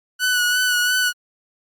sawtooth tone with vibrato, 1480 Hz, F#6, in tune, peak -13 dBFS, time 0.19-1.13 s, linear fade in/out 50 ms, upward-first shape sine, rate 2.9 Hz, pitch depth 27 cents each way, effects Opus 48 kbps

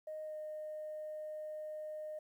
sine tone with pitch glide, 620 to 614.3 Hz, D#5 to D#5, -6 to -22 cents, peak -40 dBFS, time 0.07-2.19 s, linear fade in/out 5 ms, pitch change -16 cents, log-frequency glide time 0.24-0.35 s, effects tanh soft clip ceiling -37 dBFS + 12-bit

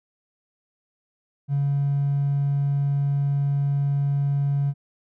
triangle tone with hard clipping, 141 Hz, C#3, 30 cents sharp, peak -20 dBFS, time 1.48-4.74 s, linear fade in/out 50 ms, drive 4 dB, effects none

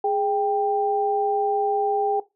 sine tone pair together, 415.3 / 789.4 Hz, G#4 / G5, 0 / +12 cents, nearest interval major seventh, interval 1112 cents, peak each -23 / -21 dBFS, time 0.04-2.2 s, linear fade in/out 5 ms, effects noise-tail reverb RT60 0.2 s tail -17 dB re dry

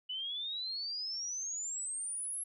sine exponential sweep, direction up, 2960 to 11210 Hz, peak -36 dBFS, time 0.09-2.44 s, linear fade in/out 10 ms, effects none

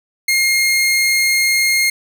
sawtooth tone, 2134 Hz, C7, 34 cents sharp, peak -9 dBFS, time 0.28-1.9 s, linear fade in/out 5 ms, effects none

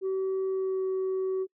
sine tone with pitch glide, 381.5 to 378 Hz, G4 to F#4, -47 to +37 cents, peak -24 dBFS, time 0.01-1.47 s, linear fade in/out 50 ms, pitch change -16 cents, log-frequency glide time 0.47-0.85 s, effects noise-tail reverb RT60 0.1 s tail -26 dB re dry + tanh soft clip ceiling -25 dBFS

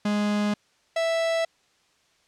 45% pulse tone pair in turn, 207.7 / 659.4 Hz, G#3 / E5, 0 / 0 cents, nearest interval octave + minor sixth, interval 2000 cents, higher second, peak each -22 dBFS, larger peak neither, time 0.05-0.54 / 0.96-1.45 s, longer neither, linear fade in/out 5 ms, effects white hiss -64 dBFS RMS until 2.27 s + low-pass 6000 Hz 12 dB/octave

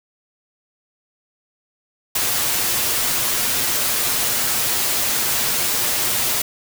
white noise with comb filter, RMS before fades -20 dBFS, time 2.15-6.42 s, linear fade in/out 5 ms, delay 8.4 ms, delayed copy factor +0.5, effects none

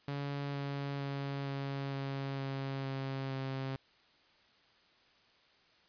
sawtooth tone with pitch steps, 141.6 / 140.46 / 139.33 / 138.21 / 137.09 / 135.99 / 134.89 / 133.81 Hz, C#3 / C#3 / C#3 / C#3 / C#3 / C#3 / C#3 / C3, +37 / +23 / +9 / -5 / -19 / -33 / -47 / +39 cents, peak -32 dBFS, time 0.08-3.76 s, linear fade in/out 2 ms, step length 460 ms, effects white hiss -66 dBFS RMS until 5.88 s + resampled to 11025 Hz

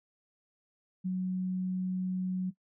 sine tone, 184.8 Hz, F#3, 2 cents flat, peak -29 dBFS, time 1.04-2.51 s, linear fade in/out 20 ms, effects noise-tail reverb RT60 0.1 s tail -17 dB re dry

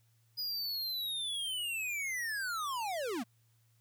square linear sweep, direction down, 4978 to 201.4 Hz, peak -35 dBFS, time 0.37-3.24 s, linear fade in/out 20 ms, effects added 114 Hz sine -67 dBFS peak until 3.8 s + white hiss -75 dBFS RMS until 3.8 s

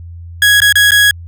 30% pulse tone with dropouts, 1663 Hz, G#6, 2 cents sharp, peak -3 dBFS, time 0.42-1.11 s, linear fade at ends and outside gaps 2 ms, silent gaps 0.603-0.618 / 0.725-0.755 / 0.908-0.918 s, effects added 85 Hz sine -27 dBFS peak until 1.27 s

